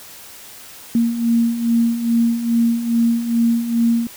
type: beating tone pair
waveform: sine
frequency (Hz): 230.7 / 233.1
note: A#3 / A#3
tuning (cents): -18 / 0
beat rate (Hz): 2.4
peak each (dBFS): -21 / -15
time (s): 0.95-4.07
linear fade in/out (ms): 2
effects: white hiss -39 dBFS RMS until 4.16 s